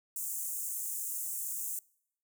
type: high-pass noise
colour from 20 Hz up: pink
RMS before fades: -37 dBFS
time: 0.16-1.79 s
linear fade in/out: 2 ms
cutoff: 7000 Hz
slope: 48 dB/octave
effects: noise-tail reverb RT60 0.7 s tail -25 dB re dry